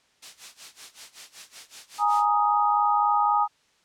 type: noise with tremolo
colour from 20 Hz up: blue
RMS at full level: -34 dBFS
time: 0.22-2.26 s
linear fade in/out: 10 ms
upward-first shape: sine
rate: 5.3 Hz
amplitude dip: 90%
type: chord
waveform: sine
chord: Ab suspended second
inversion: none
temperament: just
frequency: 830.6 / 934.4 / 1245.9 Hz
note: Ab5 / Bb5 / Eb6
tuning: 0 / +4 / +2 cents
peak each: -22 / -26 / -23 dBFS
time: 1.98-3.48 s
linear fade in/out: 50 ms
effects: white hiss -64 dBFS RMS until 3.84 s + low-pass 6000 Hz 12 dB/octave